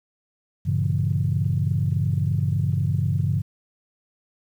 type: chord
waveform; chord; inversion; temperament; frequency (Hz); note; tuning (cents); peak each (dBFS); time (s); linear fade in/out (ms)
sine; G diminished seventh; none; just; 98 / 117.6 / 141.12 / 169.34; G2 / Bb2 / Db3 / Fb3; 0 / +16 / +31 / +47; -23 / -27 / -23 / -28; 0.65-3.42; 20
effects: tanh soft clip ceiling -10 dBFS + 9-bit